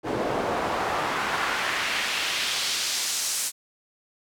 pink noise with band-pass filter sweep, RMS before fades -27 dBFS, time 0.03-3.52 s, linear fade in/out 50 ms, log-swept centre 450 to 8500 Hz, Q 1.1, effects none

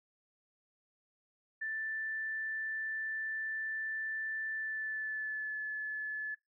sine tone with pitch glide, 1765 to 1724.7 Hz, A6 to A6, +5 to -35 cents, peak -35 dBFS, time 1.61-6.35 s, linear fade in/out 10 ms, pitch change -40 cents, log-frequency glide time 4.53-5.58 s, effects noise-tail reverb RT60 0.2 s tail -23 dB re dry

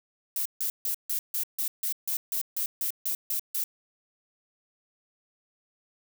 violet noise bursts, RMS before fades -29 dBFS, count 14, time 0.36-3.64 s, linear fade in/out 2 ms, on 95 ms, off 150 ms, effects none

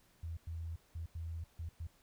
sine tone bursts at uneven times, 82.41 Hz, E2, in tune, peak -39 dBFS, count 6, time 0.23-0.37 / 0.47-0.76 / 0.95-1.06 / 1.15-1.44 / 1.59-1.69 / 1.8-1.87 s, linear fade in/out 5 ms, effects pink hiss -69 dBFS RMS until 2.02 s

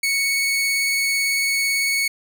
sawtooth tone with vibrato, 2217 Hz, C#7, in tune, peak -15 dBFS, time 0.03-2.08 s, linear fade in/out 5 ms, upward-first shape sine, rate 18 Hz, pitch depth 10 cents each way, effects none

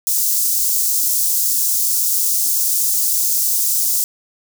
white high-pass noise, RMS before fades -17 dBFS, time 0.07-4.04 s, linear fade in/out 0 ms, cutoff 5600 Hz, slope 24 dB/octave, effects none

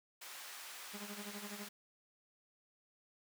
pink high-pass noise, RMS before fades -50 dBFS, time 0.21-1.69 s, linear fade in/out 10 ms, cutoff 1100 Hz, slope 12 dB/octave
sawtooth tone with tremolo, 205.4 Hz, G#3, 19 cents flat, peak -40 dBFS, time 0.93-1.69 s, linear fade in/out 20 ms, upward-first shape sine, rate 12 Hz, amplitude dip 80%
effects none

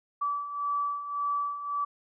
sine beating tone pair, 1152 / 1153.8 Hz, D6 / D6, -34 / -31 cents, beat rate 1.8 Hz, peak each -35 / -29 dBFS, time 0.21-1.85 s, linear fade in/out 10 ms, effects none

